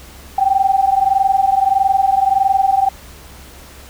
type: tone pair together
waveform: sine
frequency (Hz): 767.4 / 789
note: G5 / G5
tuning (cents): -37 / +11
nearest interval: unison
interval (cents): 48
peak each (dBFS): -14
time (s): 0.38-2.89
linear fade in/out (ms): 5
effects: added 67 Hz sine -40 dBFS peak until 3.89 s + pink hiss -40 dBFS RMS until 3.89 s